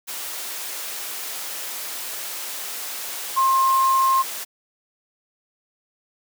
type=tone in noise; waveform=sine; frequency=1062 Hz; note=C6; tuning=25 cents sharp; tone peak=-15 dBFS; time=3.36-4.23 s; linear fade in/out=20 ms; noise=white; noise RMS=-31 dBFS; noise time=0.07-4.45 s; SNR=+13 dB; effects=high-pass 400 Hz 12 dB/octave